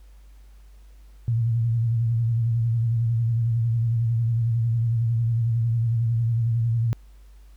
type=tone with vibrato; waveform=sine; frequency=115.5 Hz; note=A#2; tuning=16 cents flat; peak=-19 dBFS; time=1.28-6.93 s; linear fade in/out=0 ms; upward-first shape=sine; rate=11 Hz; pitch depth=54 cents each way; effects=added 50 Hz sine -45 dBFS peak until 7.56 s + pink hiss -63 dBFS RMS until 7.56 s